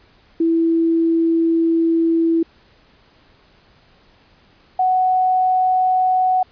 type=tone pair in turn; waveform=sine; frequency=330 / 742.4 Hz; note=E4 / F#5; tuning=+2 / +6 cents; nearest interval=octave + major second; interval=1404 cents; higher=second; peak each=-13 dBFS; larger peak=neither; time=0.4-2.43 / 4.79-6.43 s; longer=first; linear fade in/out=5 ms; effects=pink hiss -53 dBFS RMS until 6.51 s + resampled to 11025 Hz